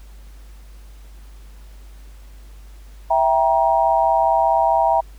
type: chord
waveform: sine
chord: E diminished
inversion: none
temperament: equal with one note detuned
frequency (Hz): 659.3 / 784 / 944.3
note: E5 / G5 / Bb5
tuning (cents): 0 / 0 / +22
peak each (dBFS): -18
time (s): 3.1-5.01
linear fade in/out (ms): 10
effects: added 50 Hz sine -38 dBFS peak until 5.18 s + pink hiss -53 dBFS RMS until 5.18 s